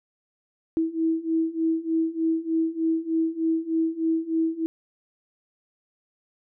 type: beating tone pair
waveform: sine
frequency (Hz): 323 / 326.3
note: E4 / E4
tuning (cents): -35 / -18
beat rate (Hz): 3.3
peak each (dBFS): -26 / -24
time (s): 0.77-4.66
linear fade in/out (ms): 0
effects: none